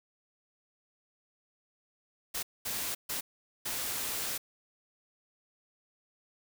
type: noise bursts at uneven times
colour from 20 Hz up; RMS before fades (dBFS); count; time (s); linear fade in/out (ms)
white; -35; 4; 2.34-2.43 / 2.65-2.95 / 3.09-3.21 / 3.65-4.38; 10
effects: none